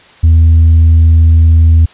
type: tone with tanh clipping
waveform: sine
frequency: 81.3 Hz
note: E2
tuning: 23 cents flat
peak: -3 dBFS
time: 0.23-1.86 s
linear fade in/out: 10 ms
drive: 1 dB
effects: white hiss -40 dBFS RMS until 1.93 s + resampled to 8000 Hz